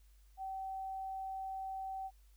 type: tone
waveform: sine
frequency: 768 Hz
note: G5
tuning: 36 cents flat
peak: -39 dBFS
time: 0.37-2.11 s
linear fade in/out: 50 ms
effects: added 50 Hz sine -60 dBFS peak until 2.36 s + white hiss -74 dBFS RMS until 2.36 s